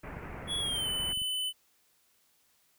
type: low-pass noise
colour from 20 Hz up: pink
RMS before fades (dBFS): -43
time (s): 0.03-1.13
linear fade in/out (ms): 10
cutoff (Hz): 2400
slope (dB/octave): 48
type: click train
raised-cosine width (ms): 5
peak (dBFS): -35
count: 25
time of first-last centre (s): 0.17-1.218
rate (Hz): 22.9
type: tone with pitch glide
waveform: square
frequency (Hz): 3364 to 3014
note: G#7 to F#7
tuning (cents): +22 to +31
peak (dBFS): -31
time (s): 0.47-1.53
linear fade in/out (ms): 50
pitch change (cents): -191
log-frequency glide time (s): 0.59-0.89
effects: white hiss -69 dBFS RMS until 2.78 s